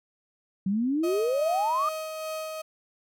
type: exponential sweep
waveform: sine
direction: up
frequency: 185 to 1252 Hz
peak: -23 dBFS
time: 0.66-1.89 s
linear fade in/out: 5 ms
type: tone with tremolo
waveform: 35% pulse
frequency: 630 Hz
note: D#5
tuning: 21 cents sharp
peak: -29 dBFS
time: 1.03-2.62 s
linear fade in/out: 10 ms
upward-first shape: sine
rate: 2.5 Hz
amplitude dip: 30%
effects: none